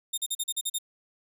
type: tone bursts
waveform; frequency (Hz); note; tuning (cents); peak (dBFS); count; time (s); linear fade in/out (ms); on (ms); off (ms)
15% pulse; 3662; A#7; -32; -20; 8; 0.13-0.786; 10; 47; 40
effects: none